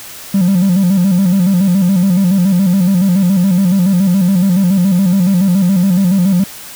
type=tone with vibrato; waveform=triangle; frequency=186.4 Hz; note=F#3; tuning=13 cents sharp; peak=-5 dBFS; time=0.34-6.44 s; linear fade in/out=5 ms; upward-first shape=square; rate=7.1 Hz; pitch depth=93 cents each way; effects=tanh soft clip ceiling -2 dBFS + white hiss -31 dBFS RMS until 6.75 s